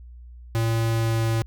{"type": "tone with pitch glide", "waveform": "square", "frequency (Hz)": [113.9, 113.24], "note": ["A#2", "A#2"], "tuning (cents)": [-40, -50], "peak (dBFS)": -21, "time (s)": [0.55, 1.42], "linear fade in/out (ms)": 0, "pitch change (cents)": -10, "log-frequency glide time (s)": [0.9, 1.26], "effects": ["added 60 Hz sine -40 dBFS peak until 1.46 s"]}